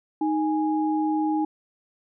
sine tone pair together, 311.1 / 828.7 Hz, D#4 / G#5, 0 / -4 cents, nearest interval octave + perfect fourth, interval 1696 cents, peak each -22 / -27 dBFS, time 0.21-1.45 s, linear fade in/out 5 ms, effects none

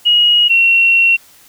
sine tone pair in turn, 2891 / 2729 Hz, F#7 / F7, -41 / -41 cents, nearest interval minor second, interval 100 cents, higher first, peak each -7 dBFS, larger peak neither, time 0.05-0.49 / 0.49-1.17 s, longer second, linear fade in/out 20 ms, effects white hiss -45 dBFS RMS until 1.48 s

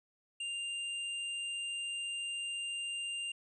square tone, 2794 Hz, F7, in tune, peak -37 dBFS, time 0.4-3.32 s, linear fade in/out 5 ms, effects resampled to 24000 Hz

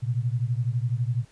sine beating tone pair, 116.54 / 128.54 Hz, A#2 / C3, 0 / -30 cents, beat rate 12 Hz, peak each -25 / -27 dBFS, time 0.02-1.25 s, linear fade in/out 20 ms, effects pink hiss -59 dBFS RMS until 1.31 s + resampled to 22050 Hz

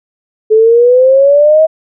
sine exponential sweep, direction up, 430.1 to 642 Hz, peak -3 dBFS, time 0.5-1.67 s, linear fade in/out 20 ms, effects none

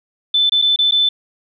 sine tone with dropouts, 3520 Hz, A7, in tune, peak -11 dBFS, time 0.34-1.09 s, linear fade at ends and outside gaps 5 ms, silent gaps 0.496-0.52 / 0.617-0.622 / 0.761-0.788 / 0.911-0.921 s, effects none

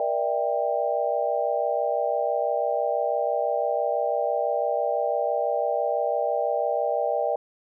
sine chord, E half-diminished seventh, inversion second, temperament just, 474.7 / 593.3 / 659.3 / 791.1 Hz, Bb4 / D5 / E5 / G5, +31 / +18 / 0 / +16 cents, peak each -29 / -26 / -28 / -28 dBFS, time 0-7.36 s, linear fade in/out 2 ms, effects none

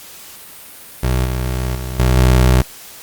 25% pulse tone with level steps, 63 Hz, B1, 35 cents sharp, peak -10 / -14 / -19 / -7 / -5 dBFS, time 1.03-2.62 s, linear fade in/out 5 ms, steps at 1.25 / 1.75 / 1.99 / 2.17 s, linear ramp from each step 5 ms, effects white hiss -37 dBFS RMS until 3.02 s + Opus 48 kbps

